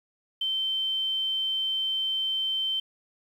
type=tone; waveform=sine; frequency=3100 Hz; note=G7; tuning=20 cents flat; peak=-25 dBFS; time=0.41-2.8 s; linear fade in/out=5 ms; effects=9-bit